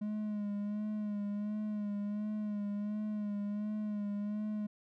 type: tone with vibrato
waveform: triangle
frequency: 208.3 Hz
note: G#3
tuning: 5 cents sharp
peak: -32 dBFS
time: 0.01-4.67 s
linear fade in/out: 10 ms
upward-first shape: sine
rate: 1.4 Hz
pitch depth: 38 cents each way
effects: none